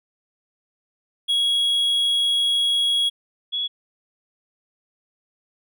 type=tone pair in turn; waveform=triangle / sine; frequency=3322 / 3366 Hz; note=G#7 / G#7; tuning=0 / +23 cents; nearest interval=unison; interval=23 cents; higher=second; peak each=-16 / -22 dBFS; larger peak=first; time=1.28-3.1 / 3.52-3.68 s; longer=first; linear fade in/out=20 ms; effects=none